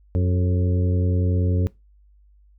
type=harmonic tone with a mistuned harmonic; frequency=90.7 Hz; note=F#2; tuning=34 cents flat; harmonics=1 / 2 / 3 / 4 / 5 / 6; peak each=-18 / -27 / -30 / -35 / -31 / -36 dBFS; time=0.15-1.67 s; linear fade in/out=0 ms; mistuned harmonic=5; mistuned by=-46 cents; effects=noise-tail reverb RT60 0.2 s tail -20 dB re dry + added 50 Hz sine -51 dBFS peak until 2.58 s